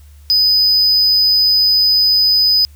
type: tone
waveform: triangle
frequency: 4997 Hz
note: D#8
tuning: 7 cents sharp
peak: -8 dBFS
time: 0.3-2.65 s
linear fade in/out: 0 ms
effects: added 73 Hz sine -38 dBFS peak until 2.75 s + white hiss -53 dBFS RMS until 2.75 s